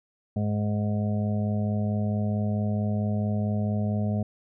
harmonic tone, 104.5 Hz, G#2, 11 cents sharp, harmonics 1 / 2 / 4 / 5 / 6 / 7, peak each -26 / -27 / -41 / -42 / -37 / -42 dBFS, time 0.36-4.23 s, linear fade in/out 5 ms, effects none

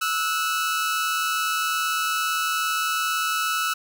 sawtooth tone pair together, 1308.4 / 1466 Hz, E6 / F#6, -13 / -16 cents, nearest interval major second, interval 197 cents, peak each -20 / -24 dBFS, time 0.01-3.74 s, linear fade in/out 10 ms, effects none

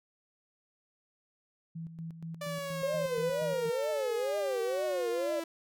sine tone with tremolo, 164.2 Hz, E3, 6 cents flat, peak -37 dBFS, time 1.75-3.7 s, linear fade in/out 10 ms, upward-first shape square, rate 4.2 Hz, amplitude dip 60%
sawtooth exponential sweep, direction down, 587 to 330 Hz, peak -32 dBFS, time 2.41-5.44 s, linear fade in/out 5 ms
sine tone with vibrato, 532 Hz, C5, 29 cents sharp, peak -30 dBFS, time 2.83-5.4 s, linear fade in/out 5 ms, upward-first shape triangle, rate 2.1 Hz, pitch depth 280 cents each way
effects none

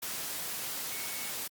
sine tone in noise, 2217 Hz, C#7, in tune, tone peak -46 dBFS, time 0.91-1.31 s, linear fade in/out 10 ms, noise white, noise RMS -37 dBFS, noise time 0.02-1.48 s, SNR -12 dB, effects high-pass 100 Hz 12 dB/octave + Opus 48 kbps

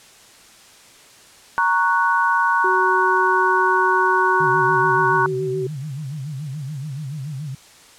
sine chord, F# major, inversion first, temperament equal, 932.3 / 1108.7 / 1480 Hz, A#5 / C#6 / F#6, 0 / 0 / 0 cents, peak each -19 / -20 / -19 dBFS, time 1.58-5.26 s, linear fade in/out 0 ms
sine tone with pitch glide, 373.4 to 379.1 Hz, F#4 to F#4, +16 to +42 cents, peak -21 dBFS, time 2.64-5.67 s, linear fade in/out 5 ms, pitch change +26 cents, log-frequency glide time 4.48-5.42 s
sine tone with vibrato, 142.8 Hz, D3, 48 cents flat, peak -26 dBFS, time 4.4-7.55 s, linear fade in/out 5 ms, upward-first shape sine, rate 7 Hz, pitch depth 170 cents each way
effects white hiss -47 dBFS RMS until 7.98 s + low-pass 9000 Hz 12 dB/octave

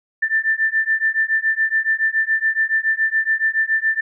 sine beating tone pair, 1773 / 1780.1 Hz, A6 / A6, +13 / +20 cents, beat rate 7.1 Hz, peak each -19 dBFS, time 0.22-4.01 s, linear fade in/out 10 ms, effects none

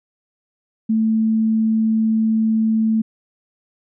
sine tone, 221.1 Hz, A3, 9 cents sharp, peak -14 dBFS, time 0.89-3.02 s, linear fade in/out 10 ms, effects none

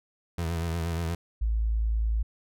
30% pulse tone with vibrato, 83.5 Hz, E2, 23 cents sharp, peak -25 dBFS, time 0.38-1.15 s, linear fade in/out 5 ms, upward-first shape sine, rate 8.4 Hz, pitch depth 51 cents each way
sine tone, 55 Hz, A1, in tune, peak -23 dBFS, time 1.41-2.23 s, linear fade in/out 10 ms
effects none

